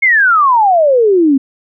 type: exponential sweep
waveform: sine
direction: down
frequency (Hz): 2199 to 260.7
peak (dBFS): -6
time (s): 0.02-1.38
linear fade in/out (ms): 10
effects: none